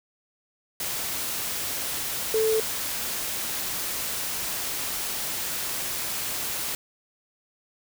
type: tone in noise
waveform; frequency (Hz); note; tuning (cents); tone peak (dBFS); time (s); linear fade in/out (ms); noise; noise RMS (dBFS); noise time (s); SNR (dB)
sine; 440; A4; 0; -20; 2.34-2.6; 2; white; -30; 0.8-6.75; +7
effects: none